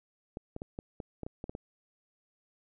clicks, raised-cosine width 2 ms, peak -25 dBFS, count 10, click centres 0.371 / 0.564 / 0.619 / 0.789 / 1.002 / 1.233 / 1.265 / 1.441 / 1.495 / 1.551 s, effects none

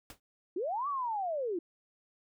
pink noise with exponential decay, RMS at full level -43 dBFS, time 0.1-0.2 s, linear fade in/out 1 ms, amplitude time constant 20 ms
sine linear two-way sweep, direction up then down, 321 to 1174.7 to 321 Hz, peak -31 dBFS, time 0.56-1.59 s, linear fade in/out 5 ms, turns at 0.88 s
effects none

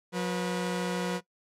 sawtooth tone pair together, 180 / 487 Hz, F#3 / B4, -47 / -24 cents, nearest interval octave + perfect fourth, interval 1723 cents, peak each -26 / -30 dBFS, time 0.12-1.21 s, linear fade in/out 50 ms, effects noise-tail reverb RT60 0.1 s tail -19 dB re dry + low-pass 10000 Hz 12 dB/octave

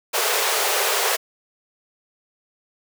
pink high-pass noise, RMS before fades -21 dBFS, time 0.13-1.17 s, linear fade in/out 20 ms, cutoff 390 Hz, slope 96 dB/octave, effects none

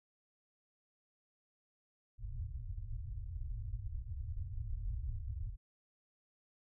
pink low-pass noise, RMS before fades -41 dBFS, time 2.18-5.57 s, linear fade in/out 50 ms, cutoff 120 Hz, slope 96 dB/octave, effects none

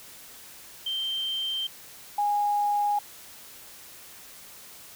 sine tone pair in turn, 3136 / 823.5 Hz, G7 / G#5, 0 / -15 cents, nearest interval octave + major seventh, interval 2315 cents, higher first, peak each -27 / -22 dBFS, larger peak second, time 0.86-1.67 / 2.18-2.99 s, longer neither, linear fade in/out 5 ms, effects white hiss -47 dBFS RMS until 4.95 s

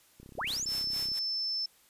click train, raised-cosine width 3 ms, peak -37 dBFS, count 31, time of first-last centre 0.2-1.117 s, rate 32.7 Hz
sine linear sweep, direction up, 143.6 to 7459 Hz, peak -31 dBFS, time 0.37-0.66 s, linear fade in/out 20 ms
white noise with tremolo, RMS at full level -41 dBFS, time 0.47-1.19 s, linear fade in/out 0 ms, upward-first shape sine, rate 4.3 Hz, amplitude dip 90%
sine tone, 5290 Hz, E8, 5 cents sharp, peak -30 dBFS, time 0.66-1.66 s, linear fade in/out 5 ms
effects white hiss -63 dBFS RMS until 1.89 s + resampled to 32000 Hz

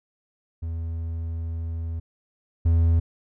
triangle tone pair in turn, 82.41 / 82.94 Hz, E2 / E2, 0 / +11 cents, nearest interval unison, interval 11 cents, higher second, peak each -25 / -14 dBFS, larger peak second, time 0.62-2 / 2.65-3 s, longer first, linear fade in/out 10 ms, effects none

